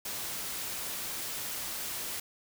white noise, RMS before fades -37 dBFS, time 0.05-2.2 s, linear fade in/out 5 ms, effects none

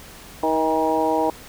harmonic tone with a mistuned harmonic, 158.4 Hz, D#3, 31 cents sharp, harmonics 2 / 3 / 4 / 5 / 6, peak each -24 / -24 / -24 / -24 / -24 dBFS, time 0.43-1.3 s, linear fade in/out 2 ms, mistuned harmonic 5, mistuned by +26 cents, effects pink hiss -42 dBFS RMS until 1.48 s

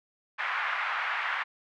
white band-pass noise, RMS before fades -31 dBFS, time 0.38-1.44 s, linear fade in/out 20 ms, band 920 to 2100 Hz, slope 24 dB/octave, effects none

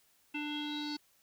square tone with low-pass filter sweep, 296.3 Hz, D4, 15 cents sharp, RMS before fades -38 dBFS, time 0.34-0.97 s, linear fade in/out 10 ms, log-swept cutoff 2700 to 4600 Hz, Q 9.3, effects white hiss -69 dBFS RMS until 1.22 s

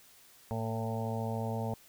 harmonic tone with a mistuned harmonic, 112.8 Hz, A2, 44 cents sharp, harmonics 1 / 2 / 4 / 5 / 6 / 7 / 8, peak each -35 / -38 / -41 / -42 / -43 / -43 / -44 dBFS, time 0.51-1.74 s, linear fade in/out 0 ms, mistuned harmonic 1, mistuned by -22 cents, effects white hiss -59 dBFS RMS until 1.88 s

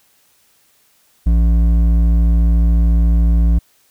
sine tone with hard clipping, 57 Hz, A#1, 38 cents flat, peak -11 dBFS, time 1.26-3.59 s, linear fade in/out 10 ms, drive 8 dB, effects white hiss -56 dBFS RMS until 3.9 s

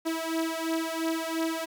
sawtooth beating tone pair, 324 / 326.9 Hz, E4 / E4, -30 / -14 cents, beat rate 2.9 Hz, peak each -27 dBFS, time 0.05-1.66 s, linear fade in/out 20 ms, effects 9-bit

